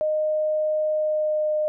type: tone with pitch glide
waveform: sine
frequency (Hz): 616 to 610.3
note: D#5 to D#5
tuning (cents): -17 to -34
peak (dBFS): -20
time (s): 0.01-1.68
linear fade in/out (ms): 0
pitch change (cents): -17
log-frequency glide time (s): 0.91-1.55
effects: none